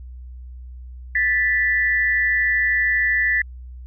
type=tone pair together; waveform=sine; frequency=1760 / 1972.7 Hz; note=A6 / B6; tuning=0 / -2 cents; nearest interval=major second; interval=198 cents; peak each=-19 dBFS; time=1.15-3.42 s; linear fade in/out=5 ms; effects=added 62 Hz sine -34 dBFS peak until 3.86 s